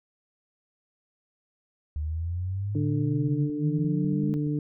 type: exponential sweep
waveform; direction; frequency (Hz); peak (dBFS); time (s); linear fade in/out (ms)
sine; up; 73.9 to 210; -27; 1.96-4.34; 0
type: harmonic tone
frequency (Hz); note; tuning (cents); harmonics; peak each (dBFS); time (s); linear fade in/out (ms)
148.1; D3; +15; 1 / 2 / 3; -27 / -28 / -38; 2.75-4.59; 2
type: clicks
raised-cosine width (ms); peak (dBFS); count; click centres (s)
3; -33; 10; 3.283 / 3.498 / 3.789 / 3.848 / 4.046 / 4.131 / 4.236 / 4.293 / 4.365 / 4.467
effects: none